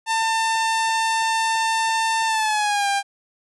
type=tone with pitch glide; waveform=sawtooth; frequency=897 to 799.1 Hz; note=A5 to G5; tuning=+33 to +33 cents; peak=-15 dBFS; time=0.06-3.03 s; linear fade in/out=50 ms; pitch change=-200 cents; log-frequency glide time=2.26-2.88 s; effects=resampled to 24000 Hz